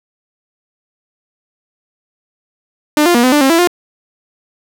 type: tone with pitch steps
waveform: sawtooth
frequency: 299.6 / 349.2 / 239 / 254.6 / 295 / 268 / 332.6 / 353.3 Hz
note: D4 / F4 / A#3 / C4 / D4 / C4 / E4 / F4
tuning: +35 / 0 / +43 / -47 / +8 / +42 / +16 / +20 cents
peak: -4 dBFS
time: 2.97-3.674 s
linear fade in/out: 2 ms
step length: 88 ms
effects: none